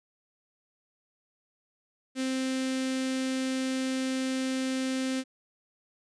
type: tone with notch filter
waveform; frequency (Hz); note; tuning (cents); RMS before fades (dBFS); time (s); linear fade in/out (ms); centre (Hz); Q
sawtooth; 261.6; C4; 0; -30; 2.15-5.24; 50; 910; 0.72
effects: resampled to 22050 Hz